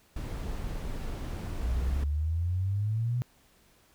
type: noise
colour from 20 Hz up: brown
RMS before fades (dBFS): -35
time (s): 0.16-2.04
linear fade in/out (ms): 5
type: exponential sweep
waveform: sine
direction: up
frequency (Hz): 58.27 to 125.4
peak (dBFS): -26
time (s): 1.63-3.22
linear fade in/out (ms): 0
effects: pink hiss -63 dBFS RMS until 3.94 s